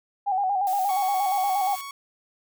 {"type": "tone with vibrato", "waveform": "sine", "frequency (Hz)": 778, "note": "G5", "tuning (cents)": -13, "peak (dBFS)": -21, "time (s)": [0.26, 1.76], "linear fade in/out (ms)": 20, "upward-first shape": "square", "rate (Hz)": 8.5, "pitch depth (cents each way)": 66}
{"type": "noise", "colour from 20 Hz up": "blue", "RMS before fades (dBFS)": -38, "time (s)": [0.67, 1.81], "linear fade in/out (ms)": 0}
{"type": "tone", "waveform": "sawtooth", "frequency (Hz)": 1113, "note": "C#6", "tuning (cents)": 7, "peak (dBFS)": -31, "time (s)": [0.89, 1.91], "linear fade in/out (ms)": 2}
{"effects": []}